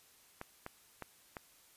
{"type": "clicks", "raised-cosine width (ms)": 0.5, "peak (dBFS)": -27, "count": 4, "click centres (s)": [0.414, 0.664, 1.023, 1.368], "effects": ["white hiss -64 dBFS RMS until 1.76 s", "resampled to 32000 Hz"]}